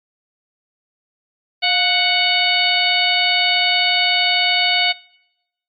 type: harmonic tone with a mistuned harmonic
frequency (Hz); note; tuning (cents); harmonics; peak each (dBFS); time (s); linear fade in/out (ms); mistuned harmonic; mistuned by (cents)
740; F#5; 0; 1 / 2 / 3 / 4 / 5 / 6; -22 / -27 / -19 / -19 / -22 / -21; 1.62-4.93; 20; 1; -70
effects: noise-tail reverb RT60 0.9 s tail -24 dB re dry + MP3 32 kbps